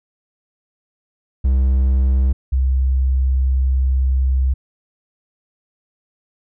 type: tone pair in turn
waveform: triangle / sine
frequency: 65.41 / 65.41 Hz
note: C2 / C2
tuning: 0 / 0 cents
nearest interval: unison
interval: 0 cents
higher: neither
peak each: -10 / -13 dBFS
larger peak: first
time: 1.44-2.33 / 2.52-4.54 s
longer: second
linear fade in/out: 10 ms
effects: none